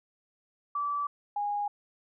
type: tone pair in turn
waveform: sine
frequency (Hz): 1157 / 821.7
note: D6 / G#5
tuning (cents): -26 / -19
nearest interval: tritone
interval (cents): 593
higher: first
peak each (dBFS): -28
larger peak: neither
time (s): 0.75-1.07 / 1.36-1.68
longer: neither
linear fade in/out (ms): 5
effects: none